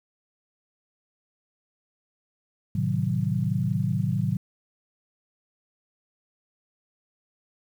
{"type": "chord", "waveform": "sine", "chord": "A diminished seventh", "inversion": "none", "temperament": "equal with one note detuned", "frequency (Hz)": [110, 130.81, 155.56, 186.61], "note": ["A2", "C3", "Eb3", "Gb3"], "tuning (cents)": [0, 0, 0, 15], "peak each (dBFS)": -28, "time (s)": [2.75, 4.37], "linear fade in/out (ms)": 5, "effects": ["9-bit"]}